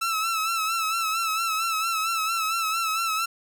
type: tone with vibrato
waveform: sawtooth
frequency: 1318.5 Hz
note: E6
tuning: in tune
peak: -20 dBFS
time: 0.01-3.26 s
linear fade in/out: 10 ms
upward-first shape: sine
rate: 4.4 Hz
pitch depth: 54 cents each way
effects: none